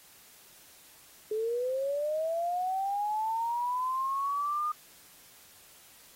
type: linear sweep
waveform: sine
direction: up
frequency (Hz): 422.5 to 1225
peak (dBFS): -28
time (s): 1.31-4.72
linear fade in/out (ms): 5
effects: white hiss -56 dBFS RMS until 6.15 s + AAC 48 kbps